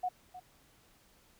sine tone with echo, 730 Hz, F#5, 24 cents flat, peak -30 dBFS, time 0.03-0.09 s, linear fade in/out 10 ms, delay 310 ms, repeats 1, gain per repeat -14 dB, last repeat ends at 0.4 s, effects pink hiss -65 dBFS RMS until 1.39 s

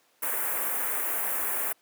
white band-stop noise, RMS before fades -29 dBFS, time 0.22-1.73 s, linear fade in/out 10 ms, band 2100 to 10000 Hz, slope 24 dB/octave, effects pink hiss -65 dBFS RMS until 1.81 s + high-pass 400 Hz 12 dB/octave

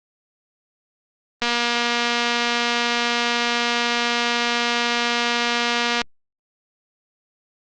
click train, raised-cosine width 0.2 ms, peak -3 dBFS, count 1095, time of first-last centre 1.42-6.017 s, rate 238 Hz, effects low-pass 5000 Hz 12 dB/octave + Opus 24 kbps

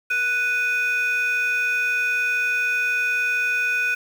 sine tone pair together, 1480 / 2489 Hz, F#6 / D#7, 0 / 0 cents, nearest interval major sixth, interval 900 cents, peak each -20 dBFS, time 0.1-3.95 s, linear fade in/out 10 ms, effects tanh soft clip ceiling -16 dBFS + 7-bit

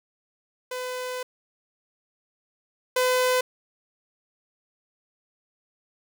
sawtooth tone pair in turn, 504 / 506 Hz, B4 / B4, +35 / +42 cents, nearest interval unison, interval 7 cents, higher second, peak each -26 / -16 dBFS, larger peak second, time 0.71-1.23 / 2.96-3.41 s, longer first, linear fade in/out 5 ms, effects none

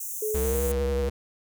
white high-pass noise, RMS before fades -34 dBFS, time 0-0.72 s, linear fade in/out 5 ms, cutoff 6000 Hz, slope 96 dB/octave
sine tone with pitch glide, 428.6 to 481.1 Hz, A4 to B4, -45 to -45 cents, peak -26 dBFS, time 0.22-1.09 s, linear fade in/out 5 ms, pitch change +200 cents, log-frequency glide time 0.33-0.62 s
square tone with vibrato, 68 Hz, C#2, 33 cents flat, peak -27 dBFS, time 0.34-1.1 s, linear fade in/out 10 ms, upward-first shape sine, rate 11 Hz, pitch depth 99 cents each way
effects none

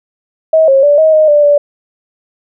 sine tone with pitch steps, 638 / 541 / 581 / 632 / 621 / 589 / 581 Hz, D#5 / C#5 / D5 / D#5 / D#5 / D5 / D5, +43 / -42 / -19 / +27 / -3 / +5 / -19 cents, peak -4 dBFS, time 0.53-1.58 s, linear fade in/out 5 ms, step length 150 ms, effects none

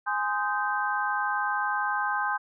sine chord, Ab major seventh, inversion none, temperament just, 830.6 / 1038.3 / 1245.9 / 1557.4 Hz, Ab5 / C6 / Eb6 / G6, 0 / -14 / +2 / -12 cents, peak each -30 / -31 / -33 / -29 dBFS, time 0.06-2.38 s, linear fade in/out 20 ms, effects none

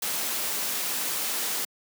white noise, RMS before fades -29 dBFS, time 0.02-1.65 s, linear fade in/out 5 ms, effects high-pass 200 Hz 12 dB/octave

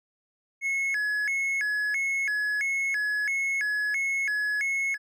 triangle tone with vibrato, 1921 Hz, B6, 48 cents flat, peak -23 dBFS, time 0.61-4.98 s, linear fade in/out 50 ms, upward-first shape square, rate 1.5 Hz, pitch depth 220 cents each way, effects none

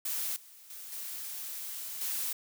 blue noise with level steps, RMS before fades -34 / -54 / -45 / -40 / -34 dBFS, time 0.05-2.33 s, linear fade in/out 5 ms, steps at 0.36 / 0.7 / 0.92 / 2.01 s, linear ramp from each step 2 ms, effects none

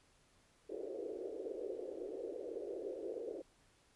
white band-pass noise, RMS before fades -44 dBFS, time 0.69-3.42 s, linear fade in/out 10 ms, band 340 to 520 Hz, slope 48 dB/octave, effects pink hiss -70 dBFS RMS until 3.95 s + resampled to 24000 Hz

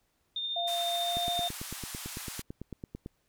sine tone with tremolo, 3628 Hz, A#7, 48 cents flat, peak -30 dBFS, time 0.36-1.49 s, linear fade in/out 2 ms, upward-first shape triangle, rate 14 Hz, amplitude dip 35%
sine tone with pitch glide, 691 to 699.4 Hz, F5 to F5, -19 to +2 cents, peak -31 dBFS, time 0.56-1.48 s, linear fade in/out 5 ms, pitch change +21 cents, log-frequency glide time 0.93-1.26 s
white band-pass noise, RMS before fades -42 dBFS, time 0.67-2.42 s, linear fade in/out 10 ms, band 750 to 13000 Hz, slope 24 dB/octave
click train, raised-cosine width 3 ms, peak -26 dBFS, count 18, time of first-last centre 1.17-3.061 s, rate 8.99 Hz
effects pink hiss -74 dBFS RMS until 3.28 s

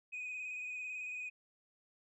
sine tone with vibrato, 2496 Hz, D#7, 5 cents sharp, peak -38 dBFS, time 0.12-1.3 s, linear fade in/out 20 ms, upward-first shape square, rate 18 Hz, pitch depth 22 cents each way, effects tanh soft clip ceiling -38 dBFS

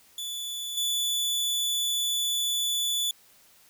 sawtooth tone with level steps, 3466 Hz, A7, 27 cents flat, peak -29 / -22 dBFS, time 0.18-3.11 s, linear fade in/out 2 ms, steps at 0.77 s, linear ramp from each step 5 ms, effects white hiss -58 dBFS RMS until 3.69 s

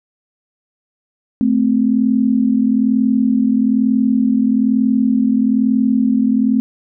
sine tone pair together, 218.9 / 260 Hz, A3 / C4, -9 / -11 cents, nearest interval minor third, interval 298 cents, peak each -14 dBFS, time 1.41-6.6 s, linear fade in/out 0 ms, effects none

